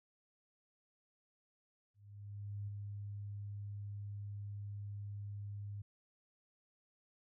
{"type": "tone with ADSR envelope", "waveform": "sine", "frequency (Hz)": 101.9, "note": "G#2", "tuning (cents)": -32, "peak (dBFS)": -39, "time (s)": [1.94, 5.82], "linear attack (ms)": 740, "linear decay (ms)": 8, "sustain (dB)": -3, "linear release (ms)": 7, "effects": []}